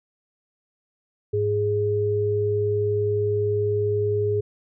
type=tone pair together; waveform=sine; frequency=103.83 / 415.3 Hz; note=G#2 / G#4; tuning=0 / 0 cents; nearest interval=2 octaves; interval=2400 cents; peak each=-25 / -21 dBFS; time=1.33-4.41 s; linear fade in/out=10 ms; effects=none